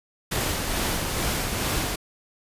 pink noise with tremolo, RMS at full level -25 dBFS, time 0.31-1.96 s, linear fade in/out 10 ms, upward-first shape sine, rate 2.3 Hz, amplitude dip 30%, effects resampled to 32000 Hz

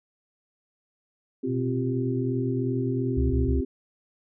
sine chord, C suspended fourth, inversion none, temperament equal, 261.6 / 349.2 / 392 Hz, C4 / F4 / G4, 0 / 0 / 0 cents, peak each -28 / -33 / -31 dBFS, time 1.43-3.65 s, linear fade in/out 10 ms
sine tone with tremolo, 123.47 Hz, B2, in tune, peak -26 dBFS, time 1.46-3.58 s, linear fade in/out 50 ms, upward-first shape sine, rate 10 Hz, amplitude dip 30%
sine tone bursts, 69.3 Hz, C#2, in tune, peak -22 dBFS, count 3, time 3.17-3.608 s, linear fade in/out 5 ms, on 130 ms, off 24 ms
effects none

